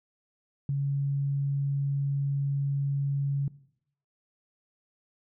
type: tone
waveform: sine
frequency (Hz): 139.9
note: C#3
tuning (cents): +16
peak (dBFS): -25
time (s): 0.69-3.48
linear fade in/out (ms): 2
effects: noise-tail reverb RT60 0.7 s tail -19 dB re dry